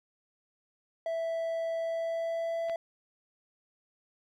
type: tone with pitch glide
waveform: triangle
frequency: 659.3 to 665.8 Hz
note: E5 to E5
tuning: 0 to +17 cents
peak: -28 dBFS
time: 1.06-2.76 s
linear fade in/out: 2 ms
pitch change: +17 cents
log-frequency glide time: 1.78-2.61 s
type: clicks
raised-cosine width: 0.3 ms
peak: -38 / -28 dBFS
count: 2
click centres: 2.686 / 2.697 s
effects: none